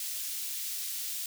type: high-pass noise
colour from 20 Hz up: white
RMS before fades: -36 dBFS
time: 0-1.26 s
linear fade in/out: 2 ms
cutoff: 3200 Hz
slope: 12 dB/octave
effects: none